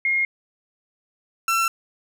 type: tone pair in turn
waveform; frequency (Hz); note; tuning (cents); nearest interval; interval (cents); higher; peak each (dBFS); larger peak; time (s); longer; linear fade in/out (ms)
sine / 30% pulse; 2140 / 1346.5; C7 / E6; +38 / +36; minor sixth; 802; first; -18 / -16; second; 0.05-0.25 / 1.48-1.68; neither; 2
effects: none